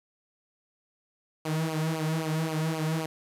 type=tone with flanger; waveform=sawtooth; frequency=158.6 Hz; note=D#3; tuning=33 cents sharp; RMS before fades=-29 dBFS; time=1.45-3.06 s; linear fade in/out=5 ms; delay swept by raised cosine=0.53 to 3.83 ms; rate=3.8 Hz; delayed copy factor=-0.85; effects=resampled to 32000 Hz + 9-bit